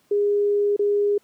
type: tone with dropouts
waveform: sine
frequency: 409.4 Hz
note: G#4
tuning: 25 cents flat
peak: -17 dBFS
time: 0.11-1.18 s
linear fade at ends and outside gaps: 5 ms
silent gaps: 0.764-0.792 s
effects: pink hiss -62 dBFS RMS until 1.23 s + high-pass 150 Hz 12 dB/octave